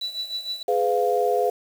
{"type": "tone with tremolo", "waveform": "sine", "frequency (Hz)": 3951, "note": "B7", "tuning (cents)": 0, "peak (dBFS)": -24, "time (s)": [0.01, 0.63], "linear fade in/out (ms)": 5, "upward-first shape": "triangle", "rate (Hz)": 6.5, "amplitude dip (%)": 85}
{"type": "chord", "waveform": "sine", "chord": "F diminished", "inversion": "first", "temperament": "just", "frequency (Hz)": [419.1, 502.9, 698.5], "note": ["Ab4", "Cb5", "F5"], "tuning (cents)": [16, 31, 0], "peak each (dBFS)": -23, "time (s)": [0.68, 1.5], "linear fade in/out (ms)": 5}
{"effects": ["7-bit"]}